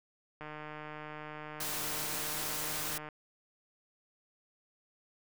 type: click train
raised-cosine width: 0.5 ms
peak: -29 dBFS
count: 408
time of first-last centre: 0.41-3.088 s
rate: 152 Hz
type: noise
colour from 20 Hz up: white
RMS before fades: -37 dBFS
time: 1.6-2.98 s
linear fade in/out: 5 ms
effects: none